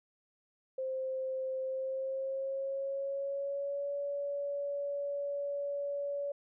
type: tone with pitch glide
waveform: sine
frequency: 524 to 568.1 Hz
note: C5 to C#5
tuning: +2 to +42 cents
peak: -33 dBFS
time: 0.78-6.32 s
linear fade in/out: 5 ms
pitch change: +140 cents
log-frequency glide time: 1.63-3.93 s
effects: none